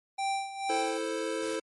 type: tone with tremolo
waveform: square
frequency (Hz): 784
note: G5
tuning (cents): 0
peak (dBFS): -28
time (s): 0.18-0.98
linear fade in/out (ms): 10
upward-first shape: sine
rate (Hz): 2.2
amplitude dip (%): 75
type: chord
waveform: square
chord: A minor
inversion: second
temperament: equal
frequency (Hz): 329.6 / 440 / 523.3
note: E4 / A4 / C5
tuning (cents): 0 / 0 / 0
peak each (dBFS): -36 / -35 / -36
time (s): 0.69-1.6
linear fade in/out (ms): 10
type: noise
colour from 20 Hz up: white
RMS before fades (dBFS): -44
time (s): 1.42-1.56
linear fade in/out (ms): 2
effects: MP3 48 kbps